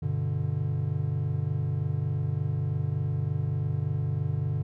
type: chord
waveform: triangle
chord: G major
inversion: none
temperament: equal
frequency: 98 / 123.47 / 146.83 Hz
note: G2 / B2 / D3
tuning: 0 / 0 / 0 cents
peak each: -29 / -29 / -27 dBFS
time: 0.02-4.63 s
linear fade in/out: 10 ms
effects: none